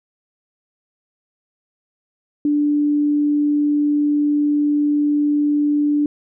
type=tone; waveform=sine; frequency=293.7 Hz; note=D4; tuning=in tune; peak=-14 dBFS; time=2.45-6.06 s; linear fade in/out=2 ms; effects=none